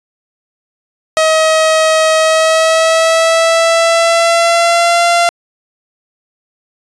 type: tone with pitch glide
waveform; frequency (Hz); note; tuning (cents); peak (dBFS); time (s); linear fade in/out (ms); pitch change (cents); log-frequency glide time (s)
sawtooth; 635 to 688.5; D#5 to F5; +35 to -25; -4; 1.17-5.29; 0; +140; 2.17-5.05
effects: resampled to 22050 Hz